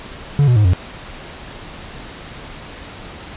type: tone with pitch steps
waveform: triangle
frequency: 143.5 / 122.78 / 105.05 / 89.88 Hz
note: D3 / B2 / G#2 / F#2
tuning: -40 / -10 / +20 / -50 cents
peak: -7 dBFS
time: 0.39-0.734 s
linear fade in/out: 0 ms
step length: 86 ms
effects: pink hiss -34 dBFS RMS until 3.36 s + resampled to 8000 Hz